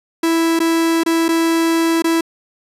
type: tone with dropouts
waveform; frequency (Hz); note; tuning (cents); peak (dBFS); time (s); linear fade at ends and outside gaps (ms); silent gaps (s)
45% pulse; 329.7; E4; 0; -13; 0.23-2.21; 5; 0.592-0.601 / 1.035-1.061 / 1.283-1.288 / 2.022-2.042
effects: resampled to 32000 Hz